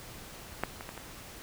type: clicks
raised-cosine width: 0.5 ms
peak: -13 / -25 / -24 / -26 dBFS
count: 4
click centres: 0.636 / 0.809 / 0.891 / 0.977 s
effects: pink hiss -47 dBFS RMS until 1.42 s